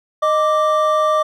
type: tone pair together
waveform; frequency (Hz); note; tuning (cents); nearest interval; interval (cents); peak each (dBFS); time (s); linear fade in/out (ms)
triangle; 618.9 / 1174.7; D#5 / D6; -9 / 0; major seventh; 1109; -14; 0.22-1.23; 10
effects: none